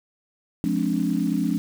sine chord, D half-diminished seventh, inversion first, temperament just, 176.2 / 211.4 / 264.3 / 293.7 Hz, F3 / Ab3 / C4 / D4, +16 / +31 / +18 / 0 cents, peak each -26 dBFS, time 0.64-1.58 s, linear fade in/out 0 ms, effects 7-bit

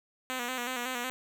5% pulse tone with vibrato, 249.3 Hz, B3, 16 cents sharp, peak -21 dBFS, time 0.3-1.1 s, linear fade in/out 0 ms, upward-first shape square, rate 5.4 Hz, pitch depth 54 cents each way, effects none

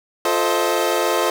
25% pulse chord, F dominant seventh, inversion none, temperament equal with one note detuned, 349.2 / 440 / 523.3 / 632.4 Hz, F4 / A4 / C5 / Eb5, 0 / 0 / 0 / +28 cents, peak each -19 dBFS, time 0.25-1.3 s, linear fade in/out 2 ms, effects none

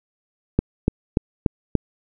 click train, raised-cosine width 3 ms, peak -3 dBFS, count 5, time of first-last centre 0.59-1.753 s, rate 3.44 Hz, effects none

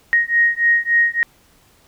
sine beating tone pair, 1871 / 1874.5 Hz, A#6 / A#6, +6 / +9 cents, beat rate 3.5 Hz, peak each -16 dBFS, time 0.13-1.23 s, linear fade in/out 0 ms, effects pink hiss -54 dBFS RMS until 1.87 s

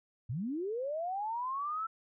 sine linear sweep, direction up, 100.9 to 1339 Hz, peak -33 dBFS, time 0.29-1.87 s, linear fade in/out 10 ms, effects none

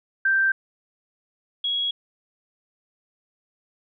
sine tone pair in turn, 1568 / 3322 Hz, G6 / G#7, 0 / 0 cents, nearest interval octave + minor second, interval 1300 cents, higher second, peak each -17 / -22 dBFS, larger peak first, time 0.25-0.52 / 1.64-1.91 s, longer neither, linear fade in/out 5 ms, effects none

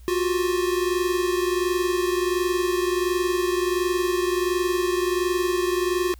square tone pair together, 354.6 / 376 Hz, F4 / F#4, +26 / +28 cents, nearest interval minor second, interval 102 cents, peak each -23 / -27 dBFS, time 0.08-6.14 s, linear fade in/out 0 ms, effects added 60 Hz sine -42 dBFS peak until 6.19 s + white hiss -59 dBFS RMS until 6.19 s

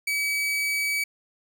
40% pulse tone, 2282 Hz, C#7, 50 cents sharp, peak -23 dBFS, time 0.07-1.04 s, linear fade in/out 5 ms, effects none

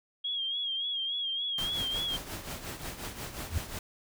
sine tone with vibrato, 3265 Hz, G#7, 30 cents flat, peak -30 dBFS, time 0.24-2.17 s, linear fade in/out 10 ms, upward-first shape sine, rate 3.5 Hz, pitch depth 60 cents each way
pink noise with tremolo, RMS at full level -37 dBFS, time 1.58-3.79 s, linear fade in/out 2 ms, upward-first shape triangle, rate 5.6 Hz, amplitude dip 70%
sine tone with exponential growth, 82.41 Hz, E2, in tune, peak -22 dBFS, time 3.45-3.58 s, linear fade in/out 5 ms, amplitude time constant 27 ms
effects none

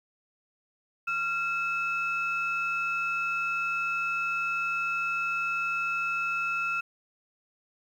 sine tone pair together, 1380 / 2607 Hz, F6 / E7, -21 / -20 cents, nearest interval major seventh, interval 1101 cents, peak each -28 / -29 dBFS, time 1.07-6.81 s, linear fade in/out 10 ms, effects tanh soft clip ceiling -21 dBFS + 10-bit

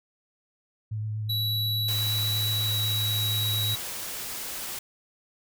sine tone with vibrato, 107.6 Hz, A2, 38 cents flat, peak -28 dBFS, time 0.91-3.75 s, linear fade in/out 10 ms, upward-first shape sine, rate 8.3 Hz, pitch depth 18 cents each way
square tone with pitch glide, 3923 to 3869 Hz, B7 to B7, -12 to -36 cents, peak -27 dBFS, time 1.29-3.76 s, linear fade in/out 10 ms, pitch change -24 cents, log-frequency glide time 2.38-3.29 s
white noise, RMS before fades -35 dBFS, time 1.88-4.79 s, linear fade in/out 5 ms
effects none

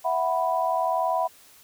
sine chord, E suspended second, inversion none, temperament equal, 659.3 / 740 / 987.8 Hz, E5 / F#5 / B5, 0 / 0 / 0 cents, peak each -26 dBFS, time 0.04-1.28 s, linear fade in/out 20 ms, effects white hiss -53 dBFS RMS until 1.63 s

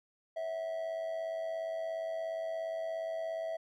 triangle tone with amplitude modulation, 653 Hz, E5, 17 cents flat, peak -30 dBFS, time 0.36-3.57 s, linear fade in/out 10 ms, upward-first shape sine, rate 97.1 Hz, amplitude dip 55%, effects none

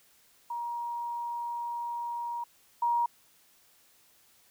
sine tone pair in turn, 947 / 947 Hz, A#5 / A#5, +27 / +27 cents, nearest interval unison, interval 0 cents, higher neither, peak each -32 / -24 dBFS, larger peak second, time 0.5-2.44 / 2.82-3.06 s, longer first, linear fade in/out 5 ms, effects white hiss -63 dBFS RMS until 4.5 s

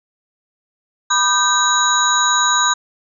sine tone cluster, 985 / 1213 / 1555 / 3855 / 6710 Hz, B5 / D#6 / G6 / B7 / G#8, -5 / -44 / -14 / -43 / +17 cents, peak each -19 dBFS, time 1.1-2.74 s, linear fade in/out 10 ms, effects none

